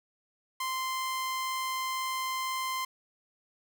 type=tone; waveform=sawtooth; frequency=1042 Hz; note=C6; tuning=7 cents flat; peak=-27 dBFS; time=0.6-2.85 s; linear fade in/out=5 ms; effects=none